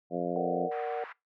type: harmonic tone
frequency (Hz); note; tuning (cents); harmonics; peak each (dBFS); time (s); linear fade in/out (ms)
87.31; F2; 0; 2 / 3 / 4 / 5 / 6 / 7 / 8; -37 / -37 / -37 / -37 / -37 / -37 / -37; 0.1-0.7; 50
type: chord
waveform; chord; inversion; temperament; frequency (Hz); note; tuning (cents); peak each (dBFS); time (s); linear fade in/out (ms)
sine; Bb augmented; none; equal with one note detuned; 466.2 / 587.3 / 744.7; Bb4 / D5 / F#5; 0 / 0 / +11; -34 / -39 / -34; 0.36-1.04; 2
type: band-pass noise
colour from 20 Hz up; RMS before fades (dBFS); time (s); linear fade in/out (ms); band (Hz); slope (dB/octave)
white; -46; 0.71-1.13; 10; 980 to 1800; 24
effects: noise-tail reverb RT60 0.2 s tail -22 dB re dry